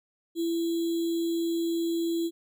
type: tone with sample-and-hold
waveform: sine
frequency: 334.6 Hz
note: E4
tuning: 26 cents sharp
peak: -25 dBFS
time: 0.35-2.31 s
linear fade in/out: 50 ms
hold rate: 3675 Hz
effects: none